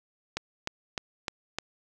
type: click train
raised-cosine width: 0.2 ms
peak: -13 dBFS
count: 5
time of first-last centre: 0.37-1.586 s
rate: 3.29 Hz
effects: none